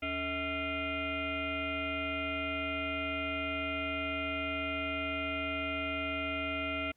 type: tone with frequency modulation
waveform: sine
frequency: 1368 Hz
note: F6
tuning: 36 cents flat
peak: -32 dBFS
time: 0.02-6.92 s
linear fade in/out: 10 ms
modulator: 362 Hz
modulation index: 3.8
effects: pink hiss -75 dBFS RMS until 6.96 s